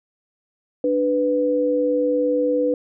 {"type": "tone pair together", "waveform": "sine", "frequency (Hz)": [295.2, 495.9], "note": ["D4", "B4"], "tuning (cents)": [9, 7], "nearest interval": "major sixth", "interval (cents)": 898, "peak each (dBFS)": [-22, -18], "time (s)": [0.84, 2.74], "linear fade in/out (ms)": 2, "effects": []}